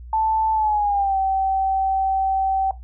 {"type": "tone with pitch glide", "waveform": "sine", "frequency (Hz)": [880, 770.5], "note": ["A5", "G5"], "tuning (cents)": [0, -30], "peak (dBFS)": -17, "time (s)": [0.13, 2.71], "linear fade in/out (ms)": 2, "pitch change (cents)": -230, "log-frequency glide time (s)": [0.53, 1.17], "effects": ["noise-tail reverb RT60 0.2 s tail -17 dB re dry", "added 60 Hz sine -35 dBFS peak until 2.83 s"]}